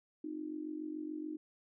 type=tone with amplitude modulation; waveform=sine; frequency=307.5 Hz; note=D#4; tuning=20 cents flat; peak=-35 dBFS; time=0.24-1.37 s; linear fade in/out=5 ms; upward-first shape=sine; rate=47 Hz; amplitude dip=80%; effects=none